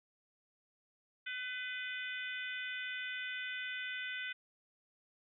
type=harmonic tone with a mistuned harmonic; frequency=503 Hz; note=B4; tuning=32 cents sharp; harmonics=3 / 4 / 5 / 6 / 7; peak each=-42 / -44 / -46 / -48 / -49 dBFS; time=1.26-4.33 s; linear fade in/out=10 ms; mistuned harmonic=5; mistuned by=-23 cents; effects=none